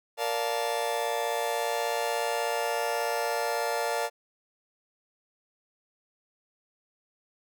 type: chord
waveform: 40% pulse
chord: Bb major seventh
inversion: none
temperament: just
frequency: 466.2 / 582.7 / 699.2 / 874.1 Hz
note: Bb4 / D5 / F5 / A5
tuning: 0 / -14 / +2 / -12 cents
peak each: -32 dBFS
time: 0.17-4.1 s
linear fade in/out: 50 ms
effects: none